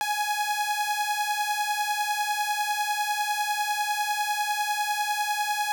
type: beating tone pair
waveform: sawtooth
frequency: 830.6 / 840.6 Hz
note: G#5 / G#5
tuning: 0 / +21 cents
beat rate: 10 Hz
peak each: -24 dBFS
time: 0.01-5.72 s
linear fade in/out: 0 ms
effects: none